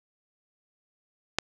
click, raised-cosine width 0.2 ms, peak -6 dBFS, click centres 1.386 s, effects none

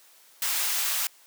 white high-pass noise, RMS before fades -27 dBFS, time 0.42-1.07 s, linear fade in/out 2 ms, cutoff 890 Hz, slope 12 dB/octave, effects white hiss -56 dBFS RMS until 1.26 s + high-pass 400 Hz 12 dB/octave

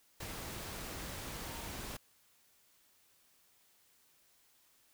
sine tone in noise, 920 Hz, A#5, 23 cents flat, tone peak -53 dBFS, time 1.43-1.67 s, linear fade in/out 5 ms, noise pink, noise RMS -44 dBFS, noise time 0.2-1.97 s, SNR -12 dB, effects white hiss -69 dBFS RMS until 4.93 s

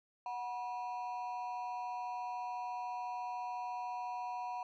triangle ring-modulated tone, 853 Hz, G#5, 46 cents sharp, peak -33 dBFS, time 0.26-4.63 s, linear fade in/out 2 ms, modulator 117 Hz, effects resampled to 16000 Hz

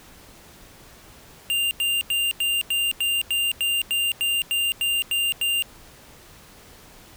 square tone bursts, 2794 Hz, F7, in tune, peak -21 dBFS, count 14, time 1.5-5.623 s, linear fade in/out 0 ms, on 210 ms, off 91 ms, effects pink hiss -48 dBFS RMS until 7.16 s

